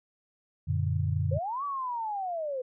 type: chord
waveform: sine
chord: Gb augmented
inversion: none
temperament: equal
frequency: 92.5 / 116.54 / 146.83 Hz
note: Gb2 / Bb2 / D3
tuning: 0 / 0 / 0 cents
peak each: -28 / -32 / -30 dBFS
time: 0.67-1.39 s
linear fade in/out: 20 ms
type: linear two-way sweep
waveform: sine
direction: up then down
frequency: 493.9 to 1160 to 493.9 Hz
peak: -30 dBFS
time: 1.31-2.62 s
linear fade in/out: 10 ms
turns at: 1.64 s
effects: none